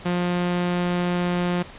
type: tone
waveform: sawtooth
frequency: 176.9 Hz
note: F3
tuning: 23 cents sharp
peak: -17 dBFS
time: 0.05-1.63 s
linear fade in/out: 10 ms
effects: pink hiss -42 dBFS RMS until 1.78 s + resampled to 8000 Hz